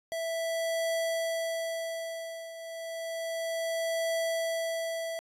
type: tone with tremolo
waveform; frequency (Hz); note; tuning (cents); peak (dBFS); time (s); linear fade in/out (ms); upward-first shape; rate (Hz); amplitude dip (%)
square; 659.3; E5; 0; -28; 0.12-5.19; 0; triangle; 0.31; 80
effects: resampled to 32000 Hz